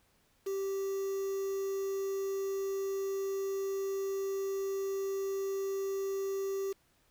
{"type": "tone with quantisation", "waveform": "triangle", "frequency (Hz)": 390, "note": "G4", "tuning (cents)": -9, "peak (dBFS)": -30, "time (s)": [0.46, 6.73], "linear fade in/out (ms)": 10, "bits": 8, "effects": ["pink hiss -70 dBFS RMS until 7.1 s"]}